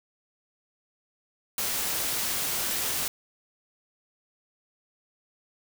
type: noise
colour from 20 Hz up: white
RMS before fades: -29 dBFS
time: 1.58-3.08 s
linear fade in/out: 2 ms
effects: none